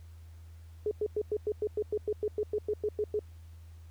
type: tone bursts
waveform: sine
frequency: 422 Hz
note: G#4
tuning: 28 cents sharp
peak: -27 dBFS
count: 16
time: 0.86-3.192 s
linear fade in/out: 2 ms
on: 52 ms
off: 100 ms
effects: added 82 Hz sine -47 dBFS peak until 3.9 s + pink hiss -66 dBFS RMS until 3.9 s